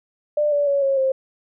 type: tone with pitch steps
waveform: sine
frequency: 595 / 578.1 / 561.6 / 545.6 / 530.1 Hz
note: D5 / D5 / C#5 / C#5 / C5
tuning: +22 / -27 / +22 / -28 / +23 cents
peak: -16 dBFS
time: 0.37-1.12 s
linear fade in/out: 5 ms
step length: 150 ms
effects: none